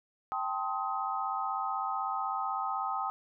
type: chord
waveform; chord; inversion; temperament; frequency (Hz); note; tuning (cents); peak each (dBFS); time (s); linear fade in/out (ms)
sine; A half-diminished seventh; third; equal with one note detuned; 784 / 880 / 1046.5 / 1262.6; G5 / A5 / C6 / Eb6; 0 / 0 / 0 / +25; -35 / -38 / -39 / -34; 0.32-3.1; 0
effects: none